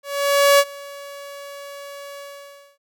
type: tone with ADSR envelope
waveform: sawtooth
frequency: 565 Hz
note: C#5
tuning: 33 cents sharp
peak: -6 dBFS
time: 0.03-2.78 s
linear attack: 560 ms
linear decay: 51 ms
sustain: -24 dB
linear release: 590 ms
effects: none